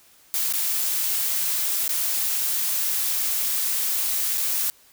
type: noise with dropouts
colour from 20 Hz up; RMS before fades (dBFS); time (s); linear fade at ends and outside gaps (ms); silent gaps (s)
blue; -24; 0.34-4.7; 0; 0.526-0.536 / 1.879-1.892 / 4.374-4.379
effects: white hiss -55 dBFS RMS until 4.92 s